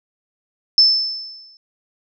sine tone with exponential decay, 5274 Hz, E8, in tune, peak -6 dBFS, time 0.78-1.57 s, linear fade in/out 1 ms, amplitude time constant 170 ms, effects none

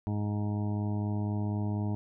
harmonic tone, 104.1 Hz, G#2, 5 cents sharp, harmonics 1 / 2 / 3 / 4 / 6 / 7 / 8 / 9, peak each -30 / -34 / -39 / -46 / -47 / -49 / -49 / -49 dBFS, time 0.07-1.95 s, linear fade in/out 0 ms, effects none

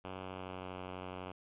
5% pulse tone with pitch glide, 93.6 to 92.1 Hz, F#2 to F#2, +20 to -7 cents, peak -31 dBFS, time 0.04-1.32 s, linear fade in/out 10 ms, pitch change -27 cents, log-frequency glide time 0.16-0.76 s, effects resampled to 8000 Hz

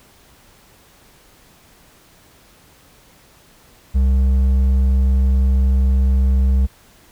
triangle tone with hard clipping, 66 Hz, C2, 16 cents sharp, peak -13 dBFS, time 3.94-6.67 s, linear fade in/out 20 ms, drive 8 dB, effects pink hiss -50 dBFS RMS until 7.11 s

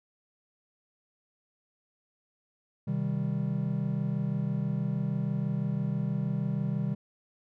triangle chord, C minor, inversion none, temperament just, 130.81 / 156.98 / 196.22 Hz, C3 / Eb3 / G3, 0 / +16 / +2 cents, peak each -30 dBFS, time 2.87-6.95 s, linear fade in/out 10 ms, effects none

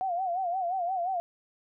sine tone with vibrato, 726 Hz, F#5, 33 cents flat, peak -27 dBFS, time 0.01-1.2 s, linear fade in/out 0 ms, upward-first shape sine, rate 5.7 Hz, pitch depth 110 cents each way, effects none

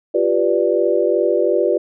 sine chord, G dominant seventh, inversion third, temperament equal, 349.2 / 392 / 493.9 / 587.3 Hz, F4 / G4 / B4 / D5, 0 / 0 / 0 / 0 cents, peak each -19 dBFS, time 0.14-1.78 s, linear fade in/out 10 ms, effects none

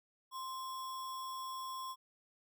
sine tone with sample-and-hold, 1046.5 Hz, C6, in tune, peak -40 dBFS, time 0.31-1.96 s, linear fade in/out 50 ms, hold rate 4410 Hz, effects none

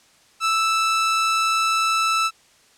sawtooth tone, 1318.5 Hz, E6, in tune, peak -14 dBFS, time 0.4-2.31 s, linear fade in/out 50 ms, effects white hiss -55 dBFS RMS until 2.77 s + low-pass 8000 Hz 12 dB/octave

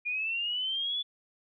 sine linear sweep, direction up, 2414 to 3464 Hz, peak -29 dBFS, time 0.05-1.03 s, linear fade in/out 20 ms, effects none

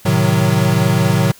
square chord, A diminished seventh, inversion none, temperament equal, 110 / 130.81 / 155.56 / 185 Hz, A2 / C3 / Eb3 / Gb3, 0 / 0 / 0 / 0 cents, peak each -18 dBFS, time 0.05-1.32 s, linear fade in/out 10 ms, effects white hiss -44 dBFS RMS until 1.39 s

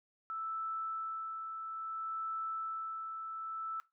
sine tone with tremolo, 1318.5 Hz, E6, in tune, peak -35 dBFS, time 0.3-3.8 s, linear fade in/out 0 ms, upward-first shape sine, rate 0.6 Hz, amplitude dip 40%, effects noise-tail reverb RT60 0.2 s tail -18 dB re dry

